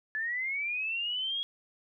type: linear sweep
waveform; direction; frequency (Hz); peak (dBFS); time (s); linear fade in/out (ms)
sine; up; 1717 to 3322; -30; 0.15-1.43; 0
effects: none